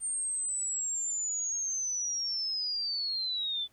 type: linear sweep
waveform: sine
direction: down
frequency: 8780 to 3464 Hz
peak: -30 dBFS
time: 0-3.68 s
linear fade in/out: 50 ms
effects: pink hiss -67 dBFS RMS until 3.72 s